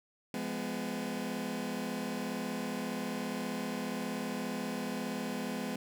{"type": "chord", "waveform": "sawtooth", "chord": "F diminished", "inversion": "none", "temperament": "just", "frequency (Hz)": [174.61, 209.5, 251.4], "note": ["F3", "Ab3", "Cb4"], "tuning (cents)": [0, 15, 31], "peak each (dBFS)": [-39, -34, -34], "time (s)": [0.34, 5.76], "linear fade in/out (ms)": 2, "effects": []}